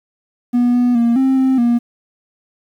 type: tone with pitch steps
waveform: triangle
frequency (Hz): 243.1 / 245 / 234.5 / 264.9 / 262.7 / 237.8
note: B3 / B3 / A#3 / C4 / C4 / A#3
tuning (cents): -27 / -14 / +11 / +22 / +7 / +35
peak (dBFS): -8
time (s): 0.53-1.79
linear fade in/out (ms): 20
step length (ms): 210
effects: tanh soft clip ceiling -4 dBFS + 8-bit